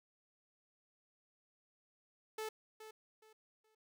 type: tone with echo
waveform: sawtooth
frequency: 435.6 Hz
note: A4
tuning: 17 cents flat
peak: -36 dBFS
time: 2.38-2.49 s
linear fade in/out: 5 ms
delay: 420 ms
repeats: 3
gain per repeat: -11 dB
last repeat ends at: 3.75 s
effects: none